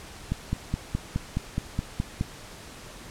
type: click train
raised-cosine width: 5 ms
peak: -13 dBFS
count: 10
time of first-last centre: 0.32-2.211 s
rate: 4.76 Hz
effects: pink hiss -44 dBFS RMS until 3.1 s + low-pass 10000 Hz 12 dB/octave